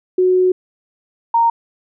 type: tone pair in turn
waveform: sine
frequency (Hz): 367.8 / 926.8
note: F#4 / A#5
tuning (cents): -10 / -10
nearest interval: octave + major third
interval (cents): 1600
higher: second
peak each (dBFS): -10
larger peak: neither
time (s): 0.18-0.52 / 1.34-1.5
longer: first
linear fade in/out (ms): 5
effects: none